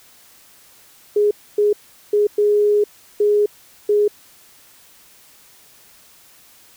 sine tone bursts at uneven times, 415.3 Hz, G#4, in tune, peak -12 dBFS, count 6, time 1.16-1.31 / 1.58-1.73 / 2.13-2.27 / 2.38-2.84 / 3.2-3.46 / 3.89-4.08 s, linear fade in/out 5 ms, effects white hiss -49 dBFS RMS until 6.76 s

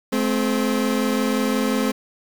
30% pulse tone pair together, 214.4 / 260 Hz, A3 / C4, -45 / -11 cents, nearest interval minor third, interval 334 cents, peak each -19 dBFS, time 0.12-1.92 s, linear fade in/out 10 ms, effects 7-bit

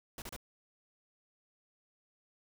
pink noise bursts, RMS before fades -44 dBFS, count 3, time 0.18-0.364 s, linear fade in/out 2 ms, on 40 ms, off 32 ms, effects none

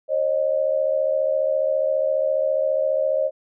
sine tone pair together, 539.3 / 614 Hz, C#5 / D#5, -48 / -23 cents, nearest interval major second, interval 225 cents, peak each -21 dBFS, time 0.08-3.31 s, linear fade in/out 50 ms, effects none

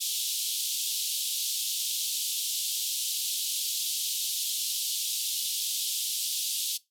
pink band-pass noise, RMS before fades -31 dBFS, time 0-6.78 s, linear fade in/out 20 ms, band 3100 to 15000 Hz, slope 48 dB/octave, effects noise-tail reverb RT60 0.2 s tail -20 dB re dry

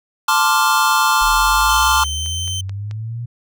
square chord, D minor seventh, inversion second, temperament equal, 880 / 1046.5 / 1174.7 / 1396.9 Hz, A5 / C6 / D6 / F6, 0 / 0 / 0 / 0 cents, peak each -19 dBFS, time 0.28-2.04 s, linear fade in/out 5 ms
sine linear sweep, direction up, 36.27 to 120.5 Hz, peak -23 dBFS, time 1.21-3.26 s, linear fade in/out 10 ms
click train, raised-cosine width 0.2 ms, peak -20 dBFS, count 7, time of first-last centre 1.61-2.912 s, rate 4.61 Hz
25% pulse tone, 3093 Hz, G7, 24 cents flat, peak -19 dBFS, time 1.69-2.61 s, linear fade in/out 5 ms
effects none

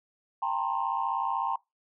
sine tone cluster, 790 / 904 / 964 / 1060 Hz, G5 / A5 / B5 / C6, +13 / +47 / -42 / +22 cents, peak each -32 / -30 / -34 / -31 dBFS, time 0.42-1.56 s, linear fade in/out 5 ms, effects noise-tail reverb RT60 0.2 s tail -23 dB re dry + tanh soft clip ceiling -18 dBFS

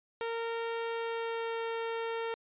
sawtooth tone with pitch glide, 460.2 to 457 Hz, A#4 to A#4, -22 to -34 cents, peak -29 dBFS, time 0.21-2.34 s, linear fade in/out 0 ms, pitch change -12 cents, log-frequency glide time 0.92-1.63 s, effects resampled to 8000 Hz

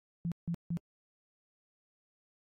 sine tone bursts, 169.7 Hz, F3, 49 cents flat, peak -31 dBFS, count 3, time 0.25-0.771 s, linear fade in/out 0 ms, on 67 ms, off 160 ms, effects AAC 48 kbps

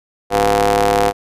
sawtooth ring-modulated tone, 105.5 Hz, G#2, 28 cents sharp, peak -5 dBFS, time 0.3-1.13 s, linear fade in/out 50 ms, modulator 600 Hz, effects resampled to 32000 Hz

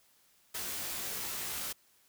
white noise with comb filter, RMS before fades -38 dBFS, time 0.54-1.73 s, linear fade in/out 10 ms, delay 18 ms, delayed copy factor -0.9, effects white hiss -67 dBFS RMS until 2.08 s

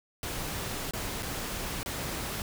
pink noise with dropouts, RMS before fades -35 dBFS, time 0.23-2.42 s, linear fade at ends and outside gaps 1 ms, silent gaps 0.91-0.935 / 1.225-1.229 / 1.831-1.86 s, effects none

